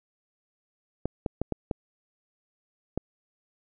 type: clicks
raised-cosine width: 2 ms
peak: -14 dBFS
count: 6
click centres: 1.056 / 1.262 / 1.416 / 1.523 / 1.712 / 2.976 s
effects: none